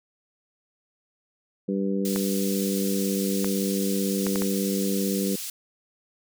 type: harmonic tone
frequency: 98 Hz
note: G2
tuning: in tune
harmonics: 2 / 3 / 4 / 5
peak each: -25 / -31 / -31 / -32 dBFS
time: 1.68-5.36 s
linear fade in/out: 10 ms
type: high-pass noise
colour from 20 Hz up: pink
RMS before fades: -34 dBFS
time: 2.05-5.5 s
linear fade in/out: 2 ms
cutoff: 5000 Hz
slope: 12 dB/octave
type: clicks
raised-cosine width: 0.5 ms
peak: -16 dBFS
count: 5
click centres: 2.161 / 3.445 / 4.267 / 4.358 / 4.42 s
effects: none